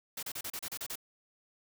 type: noise bursts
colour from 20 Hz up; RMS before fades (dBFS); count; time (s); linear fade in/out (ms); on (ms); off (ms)
white; -39; 9; 0.17-0.956; 5; 58; 33
effects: none